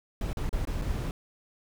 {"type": "noise with dropouts", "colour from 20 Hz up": "brown", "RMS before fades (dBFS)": -30, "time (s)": [0.21, 1.11], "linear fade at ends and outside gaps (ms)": 1, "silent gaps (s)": [[0.331, 0.371], [0.493, 0.529], [0.652, 0.672], [0.815, 0.82]], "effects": []}